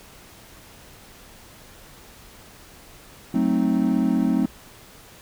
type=chord; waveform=triangle; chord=F# diminished seventh; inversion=none; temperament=equal; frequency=185 / 220 / 261.6 / 311.1 Hz; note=F#3 / A3 / C4 / Eb4; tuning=0 / 0 / 0 / 0 cents; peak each=-23 / -21 / -20 / -24 dBFS; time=3.34-4.46 s; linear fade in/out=5 ms; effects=pink hiss -47 dBFS RMS until 5.21 s